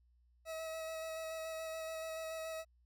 40% pulse tone with vibrato, 643 Hz, E5, 43 cents flat, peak -40 dBFS, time 0.45-2.65 s, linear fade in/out 50 ms, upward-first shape square, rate 7 Hz, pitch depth 11 cents each way, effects added 60 Hz sine -67 dBFS peak until 2.85 s

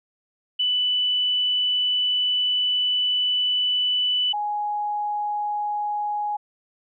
sine tone pair in turn, 2983 / 832.7 Hz, F#7 / G#5, +13 / +4 cents, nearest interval octave + minor seventh, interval 2209 cents, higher first, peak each -19 / -23 dBFS, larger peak first, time 0.59-4.33 / 4.33-6.37 s, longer first, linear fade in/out 10 ms, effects none

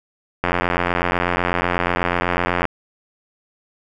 click train, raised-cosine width 0.5 ms, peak -3 dBFS, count 196, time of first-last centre 0.44-2.653 s, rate 88.1 Hz, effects none

